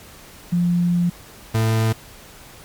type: tone pair in turn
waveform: sine / 40% pulse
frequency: 174.61 / 111.44 Hz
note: F3 / A2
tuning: 0 / +23 cents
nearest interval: minor sixth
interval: 777 cents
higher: first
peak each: -15 dBFS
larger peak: neither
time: 0.52-1.1 / 1.54-1.93 s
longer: first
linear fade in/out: 10 ms
effects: pink hiss -43 dBFS RMS until 2.64 s + MP3 96 kbps